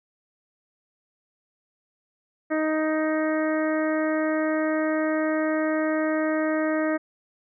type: harmonic tone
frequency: 312 Hz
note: D#4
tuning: 5 cents sharp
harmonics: 1 / 2 / 3 / 4 / 5 / 6 / 7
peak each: -24 / -26 / -39 / -34 / -35 / -34 / -41 dBFS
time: 2.5-6.98 s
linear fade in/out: 20 ms
effects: none